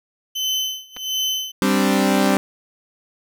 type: tone with tremolo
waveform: 35% pulse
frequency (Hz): 3047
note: G7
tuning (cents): -50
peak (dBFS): -17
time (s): 0.35-1.52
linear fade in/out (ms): 10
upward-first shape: sine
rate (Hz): 1.4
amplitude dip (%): 95
type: clicks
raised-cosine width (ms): 0.3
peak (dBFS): -20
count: 2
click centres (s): 0.965 / 0.969
type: chord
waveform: sawtooth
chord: G suspended fourth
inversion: none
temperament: equal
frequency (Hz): 196 / 261.6 / 293.7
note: G3 / C4 / D4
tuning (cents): 0 / 0 / 0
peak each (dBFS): -14 / -16 / -18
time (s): 1.62-2.37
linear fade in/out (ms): 0
effects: none